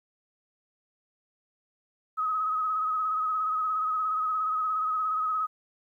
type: tone with vibrato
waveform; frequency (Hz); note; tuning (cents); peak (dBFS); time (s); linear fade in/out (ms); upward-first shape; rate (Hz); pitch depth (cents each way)
sine; 1270; D#6; +35; -25; 2.17-5.47; 20; sine; 17; 34
effects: 11-bit